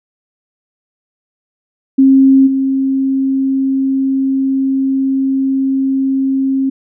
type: tone with level steps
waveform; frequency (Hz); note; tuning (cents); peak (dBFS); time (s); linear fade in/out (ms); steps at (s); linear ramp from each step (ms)
sine; 268.2; C4; +43; -4 / -11; 1.98-6.7; 10; 2.46; 20
effects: none